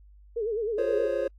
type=tone with vibrato; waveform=sine; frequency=440 Hz; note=A4; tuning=in tune; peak=-26 dBFS; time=0.36-1.07 s; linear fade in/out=10 ms; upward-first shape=sine; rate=9.6 Hz; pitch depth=130 cents each way
type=chord; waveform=triangle; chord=Db major seventh; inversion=first; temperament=equal; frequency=349.2 / 415.3 / 523.3 / 554.4 Hz; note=F4 / Ab4 / C5 / Db5; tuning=0 / 0 / 0 / 0 cents; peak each=-32 / -31 / -28 / -27 dBFS; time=0.78-1.28 s; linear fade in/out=5 ms
effects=added 50 Hz sine -50 dBFS peak until 1.38 s + AAC 64 kbps